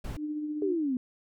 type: noise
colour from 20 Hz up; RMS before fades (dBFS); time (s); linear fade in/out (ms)
brown; -36; 0.04-0.17; 5
type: tone with tremolo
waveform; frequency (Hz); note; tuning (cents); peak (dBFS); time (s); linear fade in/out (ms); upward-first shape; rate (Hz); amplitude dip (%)
sine; 301.1; D4; +43; -29; 0.16-0.77; 50; triangle; 15; 40
type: exponential sweep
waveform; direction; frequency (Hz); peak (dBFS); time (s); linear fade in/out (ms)
sine; down; 415.3 to 243.5; -26; 0.62-0.97; 2
effects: none